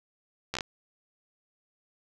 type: slowing click train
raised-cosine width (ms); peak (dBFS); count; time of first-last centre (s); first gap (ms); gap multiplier
0.2; -14; 5; 0.54-0.608; 13; 1.18
effects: none